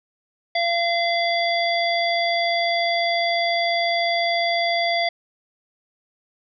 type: harmonic tone with a mistuned harmonic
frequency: 685 Hz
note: F5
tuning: 34 cents flat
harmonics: 1 / 3 / 5 / 7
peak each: -21 / -24 / -28 / -28 dBFS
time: 0.55-5.09 s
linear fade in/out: 5 ms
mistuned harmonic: 7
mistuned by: -27 cents
effects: none

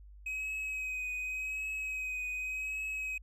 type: tone with vibrato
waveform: triangle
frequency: 2532 Hz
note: D#7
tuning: 30 cents sharp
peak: -33 dBFS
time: 0.26-3.18 s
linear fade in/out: 5 ms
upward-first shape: triangle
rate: 0.87 Hz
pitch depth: 29 cents each way
effects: added 50 Hz sine -50 dBFS peak until 3.22 s

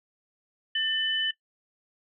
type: tone pair together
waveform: sine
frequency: 1790 / 3007 Hz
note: A6 / F#7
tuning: +29 / +27 cents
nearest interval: major sixth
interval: 898 cents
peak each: -30 / -25 dBFS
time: 0.75-1.31 s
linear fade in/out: 5 ms
effects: noise-tail reverb RT60 0.1 s tail -19 dB re dry

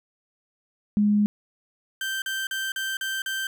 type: tone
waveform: sine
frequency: 207.7 Hz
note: G#3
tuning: in tune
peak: -17 dBFS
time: 0.97-1.26 s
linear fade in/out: 0 ms
type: tone bursts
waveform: 30% pulse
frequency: 1561 Hz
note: G6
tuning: 8 cents flat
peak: -24 dBFS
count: 6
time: 2.01-3.47 s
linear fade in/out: 2 ms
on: 210 ms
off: 40 ms
effects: none

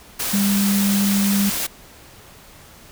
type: tone in noise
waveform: sine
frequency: 200 Hz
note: G3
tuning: 35 cents sharp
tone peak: -16 dBFS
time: 0.33-1.5 s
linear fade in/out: 10 ms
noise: white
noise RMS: -24 dBFS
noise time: 0.19-1.67 s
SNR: +5 dB
effects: pink hiss -45 dBFS RMS until 2.91 s

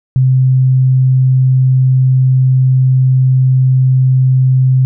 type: tone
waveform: sine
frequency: 130 Hz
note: C3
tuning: 11 cents flat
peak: -6 dBFS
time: 0.16-4.85 s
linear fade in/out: 0 ms
effects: none

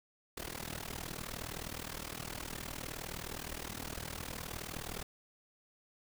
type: noise with amplitude modulation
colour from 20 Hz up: pink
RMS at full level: -39 dBFS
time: 0.37-5.03 s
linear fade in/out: 5 ms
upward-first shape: sine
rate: 39.4 Hz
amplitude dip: 90%
effects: none

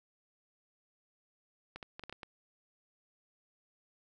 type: clicks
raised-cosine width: 0.3 ms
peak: -28 dBFS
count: 7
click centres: 1.76 / 1.828 / 1.995 / 2.037 / 2.096 / 2.126 / 2.232 s
effects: none

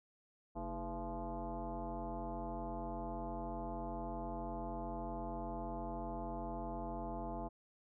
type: tone with frequency modulation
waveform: sine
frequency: 317.2 Hz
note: D#4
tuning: 33 cents sharp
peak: -39 dBFS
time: 0.55-7.49 s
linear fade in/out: 20 ms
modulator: 182 Hz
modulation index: 3.3
effects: none

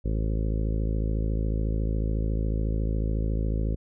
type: harmonic tone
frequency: 54 Hz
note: A1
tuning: 32 cents flat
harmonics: 1 / 2 / 3 / 4 / 5 / 6 / 7 / 8 / 9 / 10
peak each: -25 / -31 / -35 / -37 / -39 / -41 / -42 / -43 / -44 / -45 dBFS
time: 0.04-3.76 s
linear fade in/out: 20 ms
effects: none

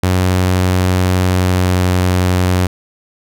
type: tone with pitch glide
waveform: sawtooth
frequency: 91.9 to 91.11 Hz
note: F#2 to F#2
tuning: -11 to -26 cents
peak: -7 dBFS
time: 0.03-2.67 s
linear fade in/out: 5 ms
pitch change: -15 cents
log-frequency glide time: 1.23-1.84 s
effects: none

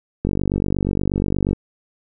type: click train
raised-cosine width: 3 ms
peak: -7 dBFS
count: 63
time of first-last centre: 0.25-1.531 s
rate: 48.4 Hz
effects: none

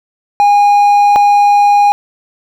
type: tone pair in turn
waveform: triangle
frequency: 818 / 818 Hz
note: G#5 / G#5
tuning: -26 / -26 cents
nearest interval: unison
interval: 0 cents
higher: neither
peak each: -3 dBFS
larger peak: neither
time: 0.4-1.16 / 1.16-1.92 s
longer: neither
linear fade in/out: 0 ms
effects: none

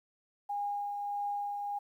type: tone with tremolo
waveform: sine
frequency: 815 Hz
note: G#5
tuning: 33 cents flat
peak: -31 dBFS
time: 0.49-1.79 s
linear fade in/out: 10 ms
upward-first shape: triangle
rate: 1.6 Hz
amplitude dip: 35%
effects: 11-bit

